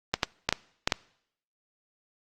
clicks, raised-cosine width 0.2 ms, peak -5 dBFS, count 6, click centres 0.14 / 0.232 / 0.49 / 0.526 / 0.875 / 0.922 s, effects noise-tail reverb RT60 0.7 s tail -23 dB re dry + Opus 32 kbps

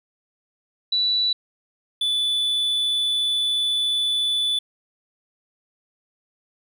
sine / triangle tone pair in turn, 3951 / 3477 Hz, B7 / A7, 0 / -21 cents, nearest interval major second, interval 221 cents, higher first, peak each -18 dBFS, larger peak neither, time 0.92-1.33 / 2.01-4.59 s, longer second, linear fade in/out 5 ms, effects none

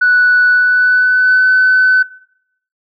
sine tone with pitch glide, 1480 to 1511.1 Hz, F#6 to F#6, 0 to +36 cents, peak -6 dBFS, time 0.01-2.03 s, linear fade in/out 10 ms, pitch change +36 cents, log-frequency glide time 0.49-1.47 s, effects noise-tail reverb RT60 0.7 s tail -19 dB re dry + tanh soft clip ceiling -3 dBFS

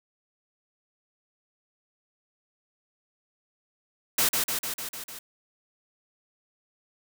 white noise with echo, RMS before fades -23 dBFS, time 4.18-4.29 s, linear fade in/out 5 ms, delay 150 ms, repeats 6, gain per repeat -3 dB, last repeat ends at 5.19 s, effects none

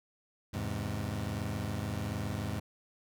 25% pulse chord, E augmented, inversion none, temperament equal, 82.41 / 103.83 / 130.81 Hz, E2 / G#2 / B#2, 0 / 0 / 0 cents, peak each -36 / -32 / -37 dBFS, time 0.53-2.6 s, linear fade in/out 10 ms, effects none

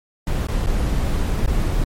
brown noise with dropouts, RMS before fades -19 dBFS, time 0.27-1.84 s, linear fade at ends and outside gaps 2 ms, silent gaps 0.47-0.484 / 0.662-0.669 / 1.462-1.476 s, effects MP3 64 kbps

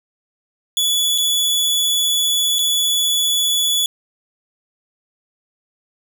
sawtooth tone with dropouts, 3423 Hz, A7, 48 cents flat, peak -12 dBFS, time 0.77-3.86 s, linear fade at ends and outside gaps 1 ms, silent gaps 1.179-1.183 / 2.586-2.59 s, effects none

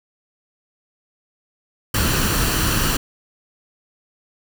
pink noise with comb filter, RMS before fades -19 dBFS, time 1.94-2.97 s, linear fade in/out 5 ms, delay 0.69 ms, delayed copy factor +0.5, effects none

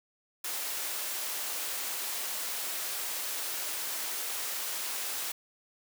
white high-pass noise, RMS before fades -35 dBFS, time 0.44-5.32 s, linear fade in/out 5 ms, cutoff 410 Hz, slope 12 dB/octave, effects none

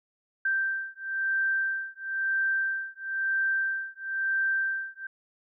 sine beating tone pair, 1567 / 1568 Hz, G6 / G6, -1 / 0 cents, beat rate 1 Hz, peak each -29 dBFS, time 0.45-5.07 s, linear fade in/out 5 ms, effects none

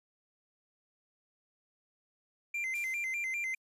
triangle tone with vibrato, 2217 Hz, C#7, in tune, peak -31 dBFS, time 2.54-3.55 s, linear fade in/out 5 ms, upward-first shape square, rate 5 Hz, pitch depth 120 cents each way
blue noise with exponential decay, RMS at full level -48 dBFS, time 2.75-3.58 s, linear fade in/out 2 ms, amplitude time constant 180 ms
effects resampled to 32000 Hz

